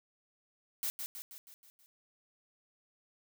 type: noise with echo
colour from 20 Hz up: blue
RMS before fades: -35 dBFS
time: 0.83-0.9 s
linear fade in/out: 0 ms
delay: 160 ms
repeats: 6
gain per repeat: -5 dB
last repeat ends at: 1.86 s
effects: none